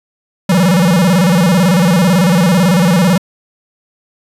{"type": "tone with vibrato", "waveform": "square", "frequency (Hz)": 178.5, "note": "F3", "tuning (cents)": 38, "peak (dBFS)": -8, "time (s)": [0.49, 3.18], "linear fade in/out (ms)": 5, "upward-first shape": "square", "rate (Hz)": 18, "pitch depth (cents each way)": 140, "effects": ["resampled to 32000 Hz"]}